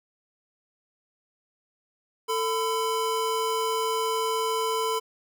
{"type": "tone pair together", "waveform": "square", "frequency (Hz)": [445.5, 1008.2], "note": ["A4", "B5"], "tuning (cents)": [22, 35], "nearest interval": "octave + major second", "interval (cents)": 1413, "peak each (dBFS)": -28, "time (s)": [2.28, 5], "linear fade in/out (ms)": 20, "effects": []}